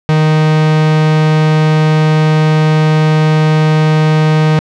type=tone; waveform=45% pulse; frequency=155.3 Hz; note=D#3; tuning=3 cents flat; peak=-7 dBFS; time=0.09-4.59 s; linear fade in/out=0 ms; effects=low-pass 4000 Hz 12 dB/octave